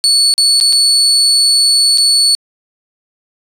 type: tone with dropouts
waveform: 35% pulse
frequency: 4435 Hz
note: C#8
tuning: in tune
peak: -6 dBFS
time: 0.04-2.35 s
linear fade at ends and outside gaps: 0 ms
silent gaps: 0.339-0.38 / 0.601-0.61 / 0.726-0.73 / 1.975-1.982 s
effects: resampled to 32000 Hz